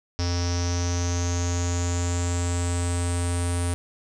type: tone with low-pass filter sweep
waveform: square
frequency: 87.3 Hz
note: F2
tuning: in tune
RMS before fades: -25 dBFS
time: 0.19-3.74 s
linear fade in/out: 0 ms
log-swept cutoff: 5400 to 9300 Hz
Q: 9.5
effects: none